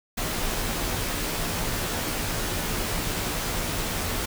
pink noise with comb filter, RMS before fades -28 dBFS, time 0.17-4.26 s, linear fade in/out 10 ms, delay 15 ms, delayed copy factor -0.55, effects none

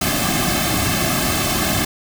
pink noise with comb filter, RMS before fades -19 dBFS, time 0.01-1.85 s, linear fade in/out 5 ms, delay 2.1 ms, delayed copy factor -0.9, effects none

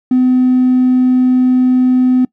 triangle tone, 253.8 Hz, B3, 47 cents sharp, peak -4 dBFS, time 0.11-2.25 s, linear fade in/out 5 ms, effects noise-tail reverb RT60 0.1 s tail -25 dB re dry + tanh soft clip ceiling -4 dBFS

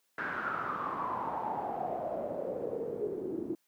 pink noise with low-pass filter sweep, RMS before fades -35 dBFS, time 0.18-3.55 s, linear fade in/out 2 ms, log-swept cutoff 1600 to 330 Hz, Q 7.4, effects white hiss -75 dBFS RMS until 3.67 s + high-pass 200 Hz 12 dB/octave

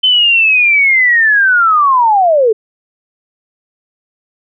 sine linear sweep, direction down, 3072 to 415.6 Hz, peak -6 dBFS, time 0.03-2.53 s, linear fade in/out 10 ms, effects none

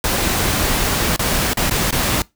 pink noise with dropouts, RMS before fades -18 dBFS, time 0.04-2.22 s, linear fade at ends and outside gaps 2 ms, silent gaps 1.163-1.193 / 1.534-1.571 / 1.698-1.709 / 1.909-1.925 s, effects noise-tail reverb RT60 0.2 s tail -22 dB re dry

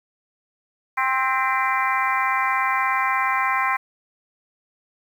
harmonic tone with a mistuned harmonic, 263.3 Hz, C4, 11 cents sharp, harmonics 3 / 4 / 5 / 6 / 7 / 8 / 9, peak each -27 / -22 / -29 / -29 / -30 / -26 / -30 dBFS, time 0.97-3.77 s, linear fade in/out 10 ms, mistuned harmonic 8, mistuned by -55 cents, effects 8-bit

